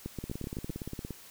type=two click trains; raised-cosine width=3 ms; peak=-24 / -23 dBFS; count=16 / 6; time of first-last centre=0.24-1.107 / 0.06-0.696 s; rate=17.3 / 7.86 Hz; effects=white hiss -52 dBFS RMS until 1.3 s